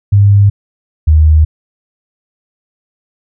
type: tone pair in turn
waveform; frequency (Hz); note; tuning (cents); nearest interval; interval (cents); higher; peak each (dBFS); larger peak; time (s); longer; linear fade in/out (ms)
sine; 101 / 77.55; G#2 / D#2; -48 / -5; perfect fourth; 457; first; -3; neither; 0.12-0.5 / 1.07-1.45; neither; 10
effects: none